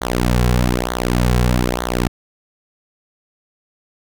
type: tone with flanger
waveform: sawtooth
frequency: 61 Hz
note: B1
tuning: 21 cents flat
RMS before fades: -17 dBFS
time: 0.01-2.08 s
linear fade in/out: 10 ms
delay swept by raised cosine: 0.38 to 3.38 ms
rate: 1.1 Hz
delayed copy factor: -0.85
effects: none